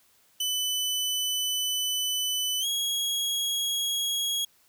sawtooth tone with pitch glide, 3000 to 3310 Hz, F#7 to G#7, +23 to -6 cents, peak -23 dBFS, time 0.4-4.45 s, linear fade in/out 5 ms, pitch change +171 cents, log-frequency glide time 2.6-2.66 s, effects white hiss -63 dBFS RMS until 4.68 s

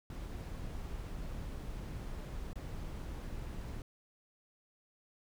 brown noise with dropouts, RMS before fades -42 dBFS, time 0.1-3.82 s, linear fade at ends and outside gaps 2 ms, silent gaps 2.532-2.556 s, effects none

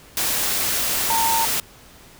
sine tone in noise, 910 Hz, A#5, 42 cents flat, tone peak -19 dBFS, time 1.1-1.45 s, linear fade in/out 2 ms, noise white, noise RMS -22 dBFS, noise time 0.17-1.6 s, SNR 0 dB, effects pink hiss -47 dBFS RMS until 2.19 s

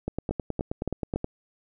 two click trains, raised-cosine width 2 ms, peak -14 / -15 dBFS, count 4 / 12, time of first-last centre 0.31-1.16 / 0.08-1.244 s, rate 3.53 / 9.45 Hz, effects none

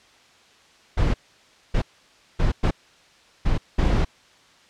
brown noise bursts at uneven times, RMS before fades -19 dBFS, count 6, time 0.97-1.14 / 1.74-1.82 / 2.39-2.52 / 2.63-2.71 / 3.45-3.58 / 3.78-4.05 s, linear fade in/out 10 ms, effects white hiss -54 dBFS RMS until 4.69 s + low-pass 5000 Hz 12 dB/octave

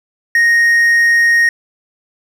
triangle tone, 1864.7 Hz, A#6, in tune, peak -6 dBFS, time 0.35-1.49 s, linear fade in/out 2 ms, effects none

